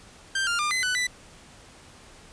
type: tone with pitch steps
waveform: sawtooth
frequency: 1574 / 1399 / 1201 / 2035 / 1494 / 1985 Hz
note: G6 / F6 / D6 / C7 / F#6 / B6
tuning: +7 / +3 / +38 / -49 / +16 / +8 cents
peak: -20 dBFS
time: 0.35-1.07 s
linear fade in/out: 5 ms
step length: 120 ms
effects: pink hiss -50 dBFS RMS until 2.32 s + resampled to 22050 Hz